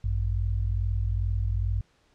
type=tone pair together; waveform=sine; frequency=54.21 / 96.6 Hz; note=A1 / G2; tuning=-25 / -25 cents; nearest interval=minor seventh; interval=1000 cents; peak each=-26 / -27 dBFS; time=0.04-1.81 s; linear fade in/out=5 ms; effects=pink hiss -65 dBFS RMS until 2.14 s + low-pass 6000 Hz 12 dB/octave